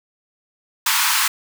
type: high-pass noise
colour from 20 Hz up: pink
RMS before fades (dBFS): -18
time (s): 0.86-1.28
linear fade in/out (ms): 5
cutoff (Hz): 880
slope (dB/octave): 96
effects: none